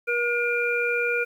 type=harmonic tone; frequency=477.8 Hz; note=A#4; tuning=43 cents sharp; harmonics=1 / 3 / 5; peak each=-26 / -26 / -26 dBFS; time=0.07-1.25 s; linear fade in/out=20 ms; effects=9-bit